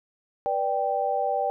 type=chord; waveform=sine; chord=G major; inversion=first; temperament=just; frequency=490 / 588 / 784 Hz; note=B4 / D5 / G5; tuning=-14 / +2 / 0 cents; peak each=-30 / -28 / -25 dBFS; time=0.46-1.5 s; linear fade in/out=0 ms; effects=none